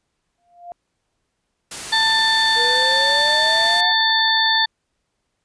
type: tone with exponential growth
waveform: sine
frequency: 698.5 Hz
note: F5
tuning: in tune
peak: -28 dBFS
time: 0.38-0.72 s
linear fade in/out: 0 ms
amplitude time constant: 72 ms
type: noise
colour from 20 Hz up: white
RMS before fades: -30 dBFS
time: 1.71-3.81 s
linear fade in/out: 5 ms
type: harmonic tone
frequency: 889 Hz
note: A5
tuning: 18 cents sharp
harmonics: 1 / 2 / 4 / 5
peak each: -21 / -19 / -19 / -21 dBFS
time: 1.92-4.66 s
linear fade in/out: 10 ms
type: exponential sweep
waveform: triangle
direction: up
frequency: 468.8 to 740 Hz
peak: -22 dBFS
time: 2.55-3.94 s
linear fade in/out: 50 ms
effects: pink hiss -73 dBFS RMS until 5.44 s + resampled to 22050 Hz